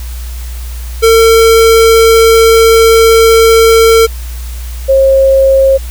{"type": "tone pair in turn", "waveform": ["square", "sine"], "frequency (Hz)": [452.6, 538.2], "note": ["A4", "C5"], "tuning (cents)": [49, 49], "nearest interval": "minor third", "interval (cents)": 300, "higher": "second", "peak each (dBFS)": -3, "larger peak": "neither", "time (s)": [[1.02, 4.07], [4.88, 5.78]], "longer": "first", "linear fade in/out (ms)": 20, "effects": ["added 60 Hz sine -18 dBFS peak until 5.9 s", "white hiss -32 dBFS RMS until 5.9 s"]}